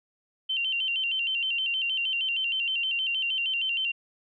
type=tone with vibrato; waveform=sine; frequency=2922 Hz; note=F#7; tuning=22 cents flat; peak=-25 dBFS; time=0.49-3.92 s; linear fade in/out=10 ms; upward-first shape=square; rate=6.4 Hz; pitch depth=94 cents each way; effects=none